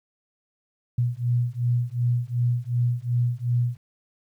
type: beating tone pair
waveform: sine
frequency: 119.9 / 122.6 Hz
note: A#2 / B2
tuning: +49 / -12 cents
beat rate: 2.7 Hz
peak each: -24 dBFS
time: 0.98-3.77 s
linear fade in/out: 5 ms
effects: 10-bit